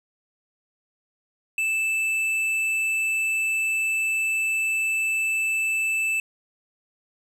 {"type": "tone with tanh clipping", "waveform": "sine", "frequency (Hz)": 2637, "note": "E7", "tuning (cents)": 0, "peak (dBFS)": -23, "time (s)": [1.58, 6.2], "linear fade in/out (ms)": 2, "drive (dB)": 9, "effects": []}